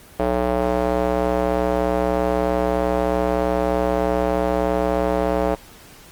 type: tone with band-pass filter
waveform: square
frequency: 61.6 Hz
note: B1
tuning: 4 cents flat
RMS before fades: -20 dBFS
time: 0.19-5.55 s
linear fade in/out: 5 ms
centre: 600 Hz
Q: 1.8
effects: pink hiss -45 dBFS RMS until 6.11 s + Opus 24 kbps